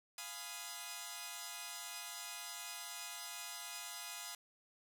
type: chord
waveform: 5% pulse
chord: F half-diminished seventh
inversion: none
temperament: equal with one note detuned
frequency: 698.5 / 830.6 / 997.5 / 1244.5 Hz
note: F5 / Ab5 / Cb6 / Eb6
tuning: 0 / 0 / +17 / 0 cents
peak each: -39 / -39 / -38 / -39 dBFS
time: 0.18-4.35 s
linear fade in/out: 2 ms
effects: none